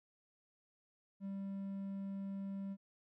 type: tone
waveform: triangle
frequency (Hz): 196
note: G3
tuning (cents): 0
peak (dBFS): -38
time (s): 1.2-2.77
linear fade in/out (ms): 50
effects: none